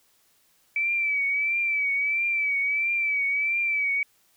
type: tone with vibrato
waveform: sine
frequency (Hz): 2306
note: D7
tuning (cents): -32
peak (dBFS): -22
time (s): 0.76-4.03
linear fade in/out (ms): 2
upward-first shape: triangle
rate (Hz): 1.5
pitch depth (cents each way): 66
effects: white hiss -64 dBFS RMS until 4.36 s